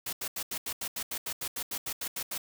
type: noise bursts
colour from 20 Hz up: white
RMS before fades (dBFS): -35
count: 16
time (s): 0.06-2.379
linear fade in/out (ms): 5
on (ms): 69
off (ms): 81
effects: none